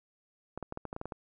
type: clicks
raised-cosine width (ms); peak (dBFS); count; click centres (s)
1; -24; 10; 0.576 / 0.627 / 0.724 / 0.774 / 0.853 / 0.929 / 0.964 / 1.014 / 1.056 / 1.122
effects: none